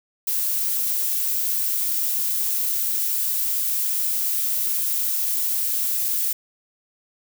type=noise; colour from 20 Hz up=violet; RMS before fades=-23 dBFS; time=0.27-6.33 s; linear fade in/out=5 ms; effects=none